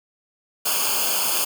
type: noise with comb filter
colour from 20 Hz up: white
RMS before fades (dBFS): -22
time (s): 0.65-1.45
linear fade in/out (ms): 10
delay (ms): 0.52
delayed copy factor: -1
effects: none